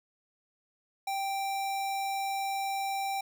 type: tone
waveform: square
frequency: 784 Hz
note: G5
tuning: in tune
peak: -31 dBFS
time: 1.07-3.21 s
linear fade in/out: 5 ms
effects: none